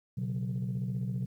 sine chord, B suspended second, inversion none, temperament equal, 123.47 / 138.59 / 185 Hz, B2 / C#3 / F#3, 0 / 0 / 0 cents, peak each -32 / -36 / -34 dBFS, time 0.17-1.26 s, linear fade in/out 10 ms, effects tanh soft clip ceiling -26 dBFS + 11-bit

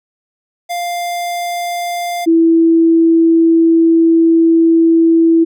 square / sine tone pair in turn, 698.5 / 329.6 Hz, F5 / E4, 0 / 0 cents, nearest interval octave + minor second, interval 1300 cents, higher first, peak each -18 / -6 dBFS, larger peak second, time 0.69-2.26 / 2.26-5.45 s, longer second, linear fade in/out 20 ms, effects none

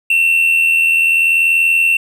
triangle tone with amplitude modulation, 2700 Hz, E7, 41 cents sharp, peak -6 dBFS, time 0.1-1.97 s, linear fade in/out 5 ms, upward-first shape sine, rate 80.6 Hz, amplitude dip 45%, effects none

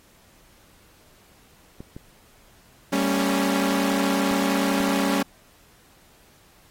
clicks, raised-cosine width 3 ms, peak -24 dBFS, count 4, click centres 1.805 / 1.965 / 4.313 / 4.804 s
sawtooth chord, G diminished, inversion none, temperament equal with one note detuned, 196 / 227.2 / 277.2 Hz, G3 / Bb3 / Db4, 0 / -44 / 0 cents, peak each -21 / -25 / -19 dBFS, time 2.92-5.23 s, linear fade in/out 10 ms
effects pink hiss -56 dBFS RMS until 6.7 s + AAC 48 kbps

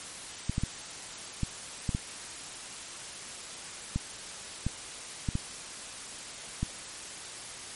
clicks, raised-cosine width 5 ms, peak -16 dBFS, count 11, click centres 0.496 / 0.581 / 0.636 / 1.433 / 1.892 / 1.949 / 3.96 / 4.666 / 5.288 / 5.354 / 6.63 s, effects white hiss -42 dBFS RMS until 7.75 s + MP3 48 kbps

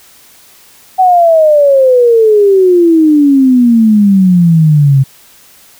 sine exponential sweep, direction down, 759 to 132.5 Hz, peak -3 dBFS, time 0.98-5.04 s, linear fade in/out 20 ms, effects white hiss -41 dBFS RMS until 5.79 s

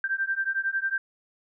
sine beating tone pair, 1568 / 1579 Hz, G6 / G6, 0 / +12 cents, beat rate 11 Hz, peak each -28 dBFS, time 0.04-0.98 s, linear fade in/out 2 ms, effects none

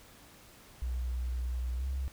sine tone with pitch glide, 61.74 to 66.55 Hz, B1 to C2, 0 to +30 cents, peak -31 dBFS, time 0.82-2.08 s, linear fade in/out 0 ms, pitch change +130 cents, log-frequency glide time 1.78-1.84 s, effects pink hiss -56 dBFS RMS until 2.12 s

